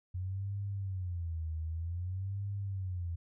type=tone with vibrato; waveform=sine; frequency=89.4 Hz; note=F2; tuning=41 cents sharp; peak=-34 dBFS; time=0.14-3.16 s; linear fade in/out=10 ms; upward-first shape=sine; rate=0.53 Hz; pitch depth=200 cents each way; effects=none